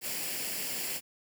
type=noise with comb filter; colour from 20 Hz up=white; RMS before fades=-35 dBFS; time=0.01-1.01 s; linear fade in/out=50 ms; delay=0.4 ms; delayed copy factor=+0.55; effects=high-pass 150 Hz 12 dB/octave